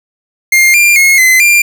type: tone with pitch steps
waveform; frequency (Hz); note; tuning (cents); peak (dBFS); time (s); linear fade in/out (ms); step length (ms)
45% pulse; 2118 / 2388 / 2162 / 2044 / 2386; C7 / D7 / C#7 / C7 / D7; +21 / +28 / -44 / -41 / +27; -4; 0.52-1.62; 5; 220
effects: none